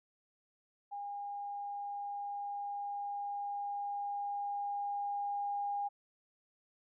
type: tone with level ramp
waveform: sine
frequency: 811 Hz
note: G#5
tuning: 41 cents flat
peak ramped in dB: -39 to -33 dBFS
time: 0.91-5.89 s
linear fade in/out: 20 ms
effects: none